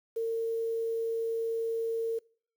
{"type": "tone with quantisation", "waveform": "sine", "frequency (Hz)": 455.1, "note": "A#4", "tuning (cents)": -42, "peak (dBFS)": -28, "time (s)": [0.16, 2.19], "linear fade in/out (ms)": 10, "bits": 9, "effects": ["noise-tail reverb RT60 0.5 s tail -24 dB re dry"]}